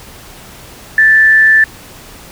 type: tone with frequency modulation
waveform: sine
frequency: 1760 Hz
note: A6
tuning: in tune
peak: -4 dBFS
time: 0.98-1.64 s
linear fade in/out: 2 ms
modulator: 147 Hz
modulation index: 0.21
effects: pink hiss -35 dBFS RMS until 2.31 s